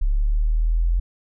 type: exponential sweep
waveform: sine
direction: up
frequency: 34.65 to 43.65 Hz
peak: -16 dBFS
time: 0.01-1 s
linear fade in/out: 10 ms
effects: none